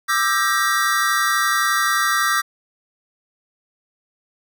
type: chord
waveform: square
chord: E half-diminished seventh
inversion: third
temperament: just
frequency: 1186.7 / 1318.5 / 1582.2 / 1898.7 Hz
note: D6 / E6 / G6 / Bb6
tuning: +18 / 0 / +16 / +31 cents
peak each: -23 dBFS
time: 0.08-2.42 s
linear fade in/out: 20 ms
effects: none